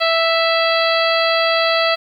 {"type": "harmonic tone with a mistuned harmonic", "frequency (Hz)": 659.3, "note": "E5", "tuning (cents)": 0, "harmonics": [1, 2, 3, 4, 5, 6, 7], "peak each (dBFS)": [-17, -20, -22, -23, -24, -25, -25], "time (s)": [0, 1.96], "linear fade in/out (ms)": 20, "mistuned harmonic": 6, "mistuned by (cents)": 41, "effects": ["8-bit"]}